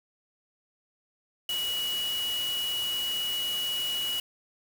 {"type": "tone in noise", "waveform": "sine", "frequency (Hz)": 2920, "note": "F#7", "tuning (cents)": -24, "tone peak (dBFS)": -28, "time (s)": [1.49, 4.2], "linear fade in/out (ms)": 2, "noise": "white", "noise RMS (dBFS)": -38, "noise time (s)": [1.49, 4.2], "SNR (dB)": 7, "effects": []}